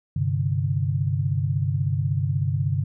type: chord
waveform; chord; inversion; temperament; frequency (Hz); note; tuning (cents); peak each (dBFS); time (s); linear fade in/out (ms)
sine; G suspended fourth; none; just; 98 / 130.67 / 147; G2 / C3 / D3; 0 / -2 / +2; -25; 0.16-2.84; 5
effects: none